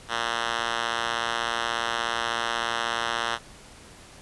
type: tone with band-pass filter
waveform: 5% pulse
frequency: 116.54 Hz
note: A#2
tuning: in tune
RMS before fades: -28 dBFS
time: 0.08-3.39 s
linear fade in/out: 50 ms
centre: 2300 Hz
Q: 0.97
effects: pink hiss -48 dBFS RMS until 4.21 s + resampled to 24000 Hz